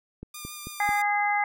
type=click train; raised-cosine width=3 ms; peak=-25 dBFS; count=4; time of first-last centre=0.23-0.891 s; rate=4.54 Hz
type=tone with vibrato; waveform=5% pulse; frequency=1202 Hz; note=D6; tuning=40 cents sharp; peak=-26 dBFS; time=0.34-1.02 s; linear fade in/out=5 ms; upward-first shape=sine; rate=6.4 Hz; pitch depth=17 cents each way
type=harmonic tone; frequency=411.7 Hz; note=G#4; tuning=15 cents flat; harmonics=2 / 3 / 4 / 5; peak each=-24 / -34 / -33 / -27 dBFS; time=0.8-1.44 s; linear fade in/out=2 ms
effects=none